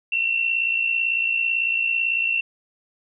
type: tone pair together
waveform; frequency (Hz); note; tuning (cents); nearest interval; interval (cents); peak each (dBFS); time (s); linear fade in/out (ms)
sine; 2704 / 2762; E7 / F7; +43 / -20; unison; 37; -20 / -27; 0.12-2.41; 5
effects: none